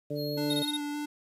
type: harmonic tone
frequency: 146.83 Hz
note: D3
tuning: in tune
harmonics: 1 / 2 / 3 / 4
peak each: -36 / -36 / -36 / -36 dBFS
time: 0.1-0.63 s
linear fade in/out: 10 ms
type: tone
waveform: square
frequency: 4274 Hz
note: C8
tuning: 36 cents sharp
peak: -39 dBFS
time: 0.15-0.72 s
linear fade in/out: 50 ms
type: tone with vibrato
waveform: square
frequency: 293.7 Hz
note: D4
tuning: in tune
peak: -33 dBFS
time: 0.37-1.06 s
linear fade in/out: 10 ms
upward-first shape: square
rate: 3.5 Hz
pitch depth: 10 cents each way
type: tone bursts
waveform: square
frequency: 3729 Hz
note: A#7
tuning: in tune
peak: -30 dBFS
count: 5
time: 0.5-0.769 s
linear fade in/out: 5 ms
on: 37 ms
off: 21 ms
effects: resampled to 32000 Hz + 10-bit